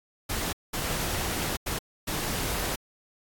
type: noise bursts at uneven times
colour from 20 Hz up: pink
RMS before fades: -30 dBFS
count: 4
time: 0.29-0.53 / 0.73-1.57 / 1.66-1.79 / 2.07-2.76 s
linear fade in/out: 10 ms
effects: AAC 64 kbps